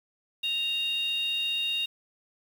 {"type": "tone pair together", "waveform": "sine", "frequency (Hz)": [2791, 3726], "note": ["F7", "A#7"], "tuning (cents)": [-2, -2], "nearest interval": "perfect fourth", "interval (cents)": 500, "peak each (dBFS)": -28, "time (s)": [0.43, 1.86], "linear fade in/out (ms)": 10, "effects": ["tanh soft clip ceiling -21 dBFS", "8-bit"]}